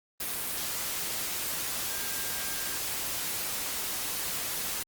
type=tone in noise; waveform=sine; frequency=1600 Hz; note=G6; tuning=35 cents sharp; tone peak=-44 dBFS; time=1.9-2.78 s; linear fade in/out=5 ms; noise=white; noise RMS=-33 dBFS; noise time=0.2-4.83 s; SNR=-14 dB; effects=Opus 32 kbps